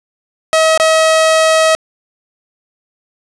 sawtooth tone with dropouts, 639 Hz, D#5, 46 cents sharp, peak -4 dBFS, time 0.53-1.75 s, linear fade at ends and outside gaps 0 ms, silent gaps 0.776-0.799 s, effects resampled to 24000 Hz + 7-bit

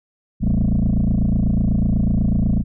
sine tone with frequency modulation, 122.2 Hz, B2, 18 cents flat, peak -12 dBFS, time 0.4-2.64 s, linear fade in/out 50 ms, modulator 28.1 Hz, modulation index 3.9, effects tanh soft clip ceiling -13 dBFS

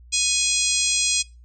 harmonic tone, 830.6 Hz, G#5, in tune, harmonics 3 / 4 / 5 / 6 / 7 / 8 / 9 / 10, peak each -27 / -27 / -27 / -27 / -27 / -27 / -27 / -27 dBFS, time 0.12-1.23 s, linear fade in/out 20 ms, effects noise-tail reverb RT60 0.3 s tail -24 dB re dry + added 60 Hz sine -44 dBFS peak until 1.44 s

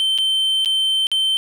triangle tone with dropouts, 3100 Hz, G7, 20 cents flat, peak -14 dBFS, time 0-1.37 s, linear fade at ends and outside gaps 0 ms, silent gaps 0.178-0.185 / 0.648-0.658 / 1.069-1.116 s, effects none

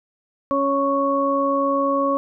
harmonic tone, 277.2 Hz, C#4, in tune, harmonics 1 / 2 / 4, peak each -23 / -21 / -21 dBFS, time 0.51-2.17 s, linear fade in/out 0 ms, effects none

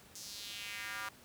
square tone with high-pass filter sweep, 108.4 Hz, A2, 25 cents flat, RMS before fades -44 dBFS, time 0.15-1.09 s, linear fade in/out 5 ms, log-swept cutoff 6200 to 1200 Hz, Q 2.3, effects pink hiss -59 dBFS RMS until 1.24 s + high-pass 60 Hz 12 dB/octave

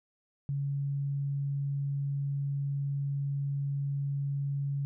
sine tone, 140.3 Hz, C#3, 21 cents sharp, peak -29 dBFS, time 0.49-4.85 s, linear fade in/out 0 ms, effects none

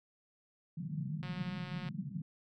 white band-pass noise, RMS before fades -40 dBFS, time 0.77-2.22 s, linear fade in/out 5 ms, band 140 to 190 Hz, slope 48 dB/octave
click train, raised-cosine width 0.3 ms, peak -32 dBFS, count 120, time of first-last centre 1.23-1.887 s, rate 181 Hz
effects none

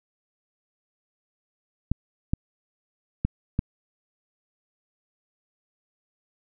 clicks, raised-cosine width 5 ms, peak -10 dBFS, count 4, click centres 1.916 / 2.335 / 3.25 / 3.591 s, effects none

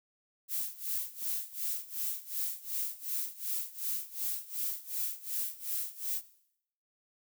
violet noise with tremolo, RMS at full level -33 dBFS, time 0.48-6.22 s, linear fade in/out 50 ms, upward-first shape sine, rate 2.7 Hz, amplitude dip 90%, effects noise-tail reverb RT60 0.7 s tail -17 dB re dry

